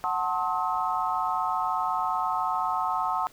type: chord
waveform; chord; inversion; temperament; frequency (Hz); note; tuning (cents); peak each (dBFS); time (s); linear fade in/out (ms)
sine; F# diminished seventh; none; just; 740 / 888 / 1065.6 / 1278.7; F#5 / A5 / C6 / Eb6; 0 / +16 / +31 / +47; -30; 0.04-3.27; 0
effects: pink hiss -54 dBFS RMS until 3.32 s